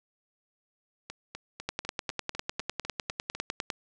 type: two click trains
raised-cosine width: 0.2 ms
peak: -21 / -13 dBFS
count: 10 / 21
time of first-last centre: 1.1-3.35 / 1.69-3.702 s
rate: 4 / 9.94 Hz
effects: resampled to 22050 Hz + 8-bit